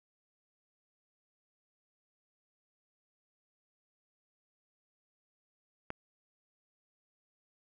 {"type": "click", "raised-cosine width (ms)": 0.5, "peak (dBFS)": -22, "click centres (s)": 5.904, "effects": []}